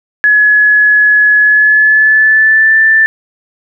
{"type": "tone with pitch glide", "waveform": "sine", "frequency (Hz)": [1695, 1770], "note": ["G#6", "A6"], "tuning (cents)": [35, 10], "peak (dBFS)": -4, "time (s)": [0.24, 3.06], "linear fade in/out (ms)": 0, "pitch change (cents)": 75, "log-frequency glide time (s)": [1.39, 2.78], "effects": []}